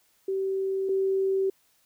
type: tone pair in turn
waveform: sine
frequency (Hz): 385.3 / 385.3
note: G4 / G4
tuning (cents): -30 / -30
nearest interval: unison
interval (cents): 0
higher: neither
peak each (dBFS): -25 / -22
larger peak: second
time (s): 0.28-0.89 / 0.89-1.5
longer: neither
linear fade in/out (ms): 5
effects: white hiss -66 dBFS RMS until 1.85 s